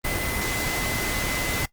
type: tone in noise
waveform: sine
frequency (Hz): 2033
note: B6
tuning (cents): +50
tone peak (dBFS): -30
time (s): 0.04-1.66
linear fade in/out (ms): 10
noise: pink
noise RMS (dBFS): -27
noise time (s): 0.04-1.66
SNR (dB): -6
effects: noise-tail reverb RT60 0.1 s tail -19 dB re dry + Opus 32 kbps